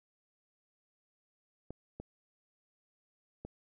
clicks, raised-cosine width 2 ms, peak -29 dBFS, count 3, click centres 1.706 / 2 / 3.45 s, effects none

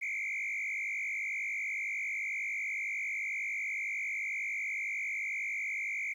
sine tone with frequency modulation, 2223 Hz, C#7, 4 cents sharp, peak -31 dBFS, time 0.01-6.14 s, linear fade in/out 20 ms, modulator 51 Hz, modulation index 2.8, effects tanh soft clip ceiling -31 dBFS + 11-bit

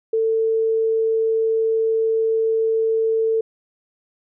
sine tone, 446.6 Hz, A4, 26 cents sharp, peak -16 dBFS, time 0.13-3.41 s, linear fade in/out 5 ms, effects none

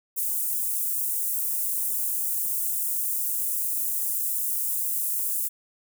white high-pass noise, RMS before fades -27 dBFS, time 0.16-5.49 s, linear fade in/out 20 ms, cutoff 8800 Hz, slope 24 dB/octave, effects none

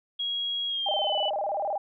sine tone with pitch glide, 3300 to 2974 Hz, G#7 to F#7, -12 to +8 cents, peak -27 dBFS, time 0.19-1.3 s, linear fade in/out 10 ms, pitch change -180 cents, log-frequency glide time 0.68-1.18 s
sine tone with vibrato, 700 Hz, F5, 4 cents sharp, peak -26 dBFS, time 0.86-1.78 s, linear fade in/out 5 ms, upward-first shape square, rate 19 Hz, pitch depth 230 cents each way
effects none

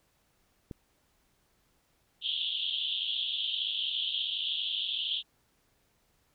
click, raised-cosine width 3 ms, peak -27 dBFS, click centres 0.712 s
pink band-pass noise, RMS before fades -33 dBFS, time 2.21-5.23 s, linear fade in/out 50 ms, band 3000 to 3600 Hz, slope 96 dB/octave
effects pink hiss -71 dBFS RMS until 6.34 s

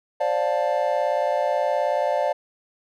triangle chord, D minor seventh, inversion third, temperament just, 528.6 / 587.3 / 704.8 / 881 Hz, C5 / D5 / F5 / A5, +18 / 0 / +16 / +2 cents, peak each -25 / -21 / -24 / -26 dBFS, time 0.2-2.33 s, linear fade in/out 10 ms, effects none

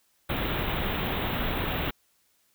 pink band-stop noise, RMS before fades -29 dBFS, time 0.29-1.91 s, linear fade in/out 10 ms, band 3800 to 14000 Hz, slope 96 dB/octave, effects white hiss -68 dBFS RMS until 2.54 s

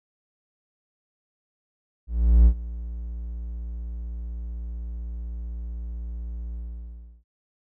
triangle tone with ADSR envelope, 57.9 Hz, A#1, 11 cents flat, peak -8 dBFS, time 2.07-7.24 s, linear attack 390 ms, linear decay 75 ms, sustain -20 dB, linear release 690 ms, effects none

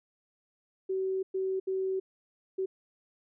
sine tone bursts at uneven times, 380 Hz, F#4, 46 cents sharp, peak -28 dBFS, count 4, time 0.89-1.23 / 1.34-1.6 / 1.67-2 / 2.58-2.66 s, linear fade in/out 10 ms, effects none

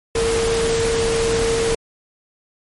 sine tone in noise, 457.3 Hz, A#4, 33 cents flat, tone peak -17 dBFS, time 0.15-1.75 s, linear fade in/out 5 ms, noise pink, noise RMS -23 dBFS, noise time 0.15-1.75 s, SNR +3 dB, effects MP3 48 kbps

